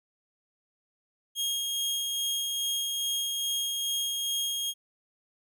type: tone with tremolo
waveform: sawtooth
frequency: 3254 Hz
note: G#7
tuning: 36 cents flat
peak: -24 dBFS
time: 1.35-4.74 s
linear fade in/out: 50 ms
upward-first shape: sine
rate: 2.4 Hz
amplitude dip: 25%
effects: none